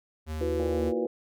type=tone; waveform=square; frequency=78.1 Hz; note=D#2; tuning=7 cents sharp; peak=-32 dBFS; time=0.26-0.93 s; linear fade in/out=50 ms
type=chord; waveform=sine; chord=E suspended second; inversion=none; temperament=equal; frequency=329.6 / 370 / 493.9 Hz; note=E4 / F#4 / B4; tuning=0 / 0 / 0 cents; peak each=-33 / -31 / -30 dBFS; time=0.41-1.07 s; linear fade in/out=2 ms
type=harmonic tone; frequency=116.1 Hz; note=A#2; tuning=7 cents flat; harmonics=2 / 3 / 4 / 5 / 6 / 7; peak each=-34 / -38 / -40 / -42 / -44 / -45 dBFS; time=0.59-1.06 s; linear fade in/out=5 ms
effects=none